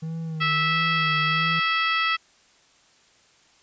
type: tone with vibrato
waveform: triangle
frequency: 158.5 Hz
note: D#3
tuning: 32 cents sharp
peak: -26 dBFS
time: 0.02-1.6 s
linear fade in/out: 10 ms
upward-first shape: sine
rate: 1.5 Hz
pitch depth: 59 cents each way
type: harmonic tone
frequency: 655 Hz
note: E5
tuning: 11 cents flat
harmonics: 2 / 3 / 4 / 5 / 6 / 7 / 8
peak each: -24 / -26 / -27 / -29 / -43 / -36 / -41 dBFS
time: 0.4-2.17 s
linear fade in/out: 20 ms
effects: white hiss -58 dBFS RMS until 3.62 s + resampled to 16000 Hz